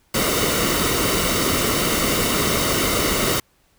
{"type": "noise with comb filter", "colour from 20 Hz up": "pink", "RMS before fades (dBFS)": -20, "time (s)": [0.14, 3.4], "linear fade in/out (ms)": 5, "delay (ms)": 1.2, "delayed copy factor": -0.6, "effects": ["pink hiss -61 dBFS RMS until 3.78 s"]}